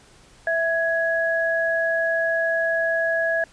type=tone pair together; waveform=sine; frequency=659.3 / 1669.5 Hz; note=E5 / G#6; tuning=0 / +9 cents; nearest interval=octave + major third; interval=1609 cents; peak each=-22 dBFS; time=0.47-3.44 s; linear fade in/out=2 ms; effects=pink hiss -52 dBFS RMS until 3.52 s + resampled to 22050 Hz